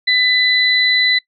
sine tone pair together, 2000 / 4000 Hz, B6 / B7, +21 / +21 cents, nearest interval octave, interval 1200 cents, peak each -14 dBFS, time 0.07-1.19 s, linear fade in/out 10 ms, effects noise-tail reverb RT60 0.1 s tail -23 dB re dry

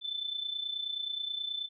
sine tone with amplitude modulation, 3523 Hz, A7, 1 cent sharp, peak -30 dBFS, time 0.01-1.69 s, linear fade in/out 50 ms, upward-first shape sine, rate 29.4 Hz, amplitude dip 70%, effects none

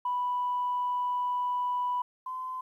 sine tone pair in turn, 987 / 1025.4 Hz, B5 / C6, -1 / -35 cents, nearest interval minor second, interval 66 cents, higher second, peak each -26 / -33 dBFS, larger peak first, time 0.05-2.02 / 2.26-2.61 s, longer first, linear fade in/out 5 ms, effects tanh soft clip ceiling -22 dBFS + 11-bit

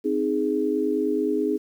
sine chord, Ab major, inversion first, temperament equal, 261.6 / 311.1 / 415.3 Hz, C4 / Eb4 / Ab4, 0 / 0 / 0 cents, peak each -27 / -25 / -24 dBFS, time 0.04-1.58 s, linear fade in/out 20 ms, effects 9-bit

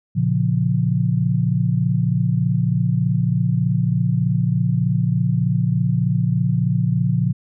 sine chord, Bb minor, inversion none, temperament just, 116.54 / 139.85 / 174.81 Hz, Bb2 / Db3 / F3, 0 / +16 / +2 cents, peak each -20 dBFS, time 0.15-7.33 s, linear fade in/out 20 ms, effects none

